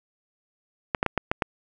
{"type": "clicks", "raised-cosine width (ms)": 0.5, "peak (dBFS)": -7, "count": 6, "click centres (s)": [0.948, 1.029, 1.063, 1.177, 1.315, 1.422], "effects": []}